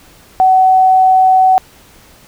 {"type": "tone", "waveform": "sine", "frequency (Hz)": 752, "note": "F#5", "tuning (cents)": 28, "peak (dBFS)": -5, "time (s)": [0.4, 1.58], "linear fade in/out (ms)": 0, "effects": ["pink hiss -43 dBFS RMS until 2.27 s"]}